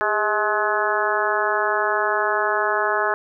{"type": "harmonic tone with a mistuned harmonic", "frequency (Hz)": 212.3, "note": "G#3", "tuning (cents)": 38, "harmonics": [2, 3, 4, 5, 6, 7, 8], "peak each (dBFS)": [-26, -26, -26, -26, -26, -26, -26], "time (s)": [0.01, 3.14], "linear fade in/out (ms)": 0, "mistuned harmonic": 2, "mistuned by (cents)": -57, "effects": []}